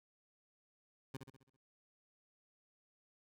20% pulse tone with echo, 133.2 Hz, C3, 31 cents sharp, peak -37 dBFS, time 1.14-1.17 s, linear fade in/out 5 ms, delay 66 ms, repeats 6, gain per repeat -6 dB, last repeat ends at 1.566 s, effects none

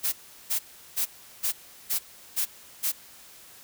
blue noise bursts, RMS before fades -26 dBFS, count 7, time 0.03-2.922 s, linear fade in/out 20 ms, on 96 ms, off 370 ms, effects white hiss -50 dBFS RMS until 3.63 s

